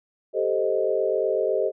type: chord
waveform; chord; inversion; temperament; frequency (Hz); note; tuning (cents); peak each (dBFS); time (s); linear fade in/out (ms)
sine; A half-diminished seventh; third; equal; 392 / 440 / 523.3 / 622.3; G4 / A4 / C5 / Eb5; 0 / 0 / 0 / 0; -26; 0.33-1.72; 50
effects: none